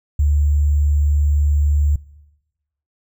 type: tone with sample-and-hold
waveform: sine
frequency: 73.2 Hz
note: D2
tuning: 5 cents flat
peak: -12 dBFS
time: 0.19-1.96 s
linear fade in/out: 5 ms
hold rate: 7350 Hz
effects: noise-tail reverb RT60 1.0 s tail -22 dB re dry